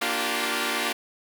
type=chord; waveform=5% pulse; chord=G minor seventh; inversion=first; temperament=equal with one note detuned; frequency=233.1 / 293.7 / 349.2 / 384.6 Hz; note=Bb3 / D4 / F4 / G4; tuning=0 / 0 / 0 / -33 cents; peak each=-19 dBFS; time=0.01-0.93 s; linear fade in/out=10 ms; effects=none